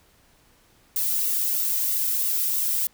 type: noise with flanger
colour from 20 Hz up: violet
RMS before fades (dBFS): -24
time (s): 0.96-2.87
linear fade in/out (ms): 2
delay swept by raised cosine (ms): 1.2 to 1.82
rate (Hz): 3.1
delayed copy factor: -0.5
effects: pink hiss -59 dBFS RMS until 2.93 s